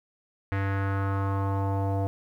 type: tone with low-pass filter sweep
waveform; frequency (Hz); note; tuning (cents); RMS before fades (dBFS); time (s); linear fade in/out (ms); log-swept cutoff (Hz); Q
square; 98; G2; 0; -27; 0.52-2.07; 0; 1900 to 700; 2.9
effects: 10-bit